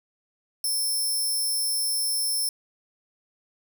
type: tone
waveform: 10% pulse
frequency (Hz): 5340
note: E8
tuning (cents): +22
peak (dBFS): -18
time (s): 0.64-2.49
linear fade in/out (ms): 2
effects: none